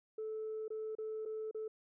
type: tone with dropouts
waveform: sine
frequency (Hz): 436.2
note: A4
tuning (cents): -15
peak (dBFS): -37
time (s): 0.18-1.68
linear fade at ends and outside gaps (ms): 5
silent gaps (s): 0.681-0.703 / 0.952-0.984 / 1.253-1.258 / 1.512-1.546
effects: tanh soft clip ceiling -35 dBFS